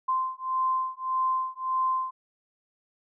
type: beating tone pair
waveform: sine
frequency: 1039 / 1040.7 Hz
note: C6 / C6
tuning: -12 / -10 cents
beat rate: 1.7 Hz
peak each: -28 dBFS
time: 0.08-2.11 s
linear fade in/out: 10 ms
effects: none

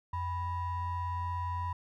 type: ring-modulated tone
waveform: triangle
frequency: 448.7 Hz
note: A4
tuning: 34 cents sharp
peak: -27 dBFS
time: 0.13-1.73 s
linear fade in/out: 5 ms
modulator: 537 Hz
effects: none

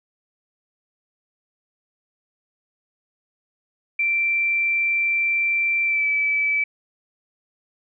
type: tone with pitch glide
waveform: sine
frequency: 2349 to 2305 Hz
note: D7 to D7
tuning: 0 to -33 cents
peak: -18 dBFS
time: 3.99-6.64 s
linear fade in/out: 5 ms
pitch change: -33 cents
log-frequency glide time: 5.84-6.07 s
effects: none

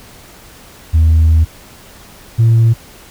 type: tone pair in turn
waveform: sine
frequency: 79.9 / 114.26 Hz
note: D#2 / A#2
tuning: +47 / -34 cents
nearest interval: tritone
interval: 619 cents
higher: second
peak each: -4 dBFS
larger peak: neither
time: 0.93-1.45 / 2.38-2.74 s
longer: first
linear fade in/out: 20 ms
effects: tanh soft clip ceiling -4 dBFS + pink hiss -39 dBFS RMS until 3.1 s

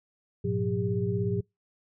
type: tone cluster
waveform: sine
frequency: 102.8 / 119.6 / 179.6 / 401.5 Hz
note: G#2 / A#2 / F3 / G4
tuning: -17 / +45 / +49 / +41 cents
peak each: -31 dBFS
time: 0.44-1.41 s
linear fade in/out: 10 ms
effects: noise-tail reverb RT60 0.2 s tail -26 dB re dry

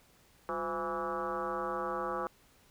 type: tone with frequency modulation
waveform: sine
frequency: 830 Hz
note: G#5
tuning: 1 cent flat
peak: -32 dBFS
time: 0.49-2.27 s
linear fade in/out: 0 ms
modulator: 158 Hz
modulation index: 3.3
effects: pink hiss -64 dBFS RMS until 2.7 s

